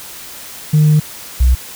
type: tone pair in turn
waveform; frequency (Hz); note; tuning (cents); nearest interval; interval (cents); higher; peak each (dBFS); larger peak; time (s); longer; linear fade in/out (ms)
sine; 152.2 / 62.64; D#3 / B1; -38 / +25; octave + minor third; 1537; first; -5; neither; 0.73-1 / 1.4-1.55; first; 10
effects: tanh soft clip ceiling -4 dBFS + white hiss -32 dBFS RMS until 1.75 s